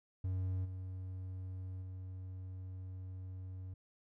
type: tone with level steps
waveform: triangle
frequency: 93 Hz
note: F#2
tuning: 9 cents sharp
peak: -32 / -39 / -41 dBFS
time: 0.24-3.74 s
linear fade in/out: 5 ms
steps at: 0.64 / 1.81 s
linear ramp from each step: 20 ms
effects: none